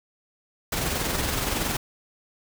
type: noise with amplitude modulation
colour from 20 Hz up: pink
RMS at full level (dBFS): -25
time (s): 0.72-1.77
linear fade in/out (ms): 5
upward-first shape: sine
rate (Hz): 21.5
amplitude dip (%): 40
effects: none